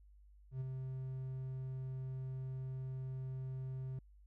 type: tone with ADSR envelope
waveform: triangle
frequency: 130.81 Hz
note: C3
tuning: in tune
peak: -34 dBFS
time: 0.51-3.99 s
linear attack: 96 ms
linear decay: 19 ms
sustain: -4 dB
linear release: 3 ms
effects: added 50 Hz sine -59 dBFS peak until 4.26 s